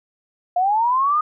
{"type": "linear sweep", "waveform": "sine", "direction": "up", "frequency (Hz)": [698, 1244.5], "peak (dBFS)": -15, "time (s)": [0.56, 1.21], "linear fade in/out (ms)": 5, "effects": []}